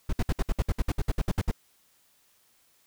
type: noise bursts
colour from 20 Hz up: brown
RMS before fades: -24 dBFS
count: 15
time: 0.09-1.514 s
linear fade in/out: 5 ms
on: 38 ms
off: 61 ms
effects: white hiss -65 dBFS RMS until 2.86 s